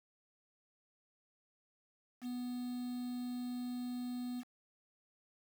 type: tone with quantisation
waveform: triangle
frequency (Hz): 246.9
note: B3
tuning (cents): 0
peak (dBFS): -36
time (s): 2.21-4.44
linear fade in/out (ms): 50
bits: 9
effects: none

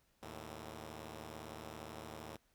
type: tone pair together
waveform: 5% pulse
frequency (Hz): 77.69 / 110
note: D#2 / A2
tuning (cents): -2 / 0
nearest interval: tritone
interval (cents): 602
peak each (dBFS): -38 / -39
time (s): 0.22-2.37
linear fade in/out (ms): 10
effects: pink hiss -75 dBFS RMS until 2.54 s

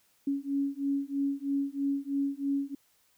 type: beating tone pair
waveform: sine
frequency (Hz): 277.2 / 280.3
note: C#4 / C#4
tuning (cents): 0 / +19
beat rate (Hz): 3.1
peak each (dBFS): -31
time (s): 0.27-2.75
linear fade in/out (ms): 5
effects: white hiss -68 dBFS RMS until 3.17 s

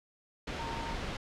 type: tone in noise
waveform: sine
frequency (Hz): 920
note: A#5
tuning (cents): -23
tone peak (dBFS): -39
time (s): 0.59-0.94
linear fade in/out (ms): 5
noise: pink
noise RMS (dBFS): -37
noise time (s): 0.47-1.17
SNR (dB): -5
effects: low-pass 4000 Hz 12 dB/octave

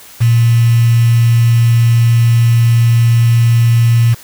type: tone with quantisation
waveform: sine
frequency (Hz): 116.7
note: A#2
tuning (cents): +2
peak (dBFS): -6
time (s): 0.2-4.15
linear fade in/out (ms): 20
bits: 4
effects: white hiss -37 dBFS RMS until 4.23 s

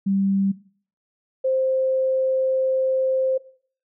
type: tone pair in turn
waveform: sine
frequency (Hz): 195.6 / 524.3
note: G3 / C5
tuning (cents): -4 / +3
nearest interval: octave + perfect fourth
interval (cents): 1707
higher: second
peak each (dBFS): -18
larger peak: neither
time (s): 0.06-0.52 / 1.44-3.38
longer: second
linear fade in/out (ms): 10
effects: noise-tail reverb RT60 0.5 s tail -19 dB re dry

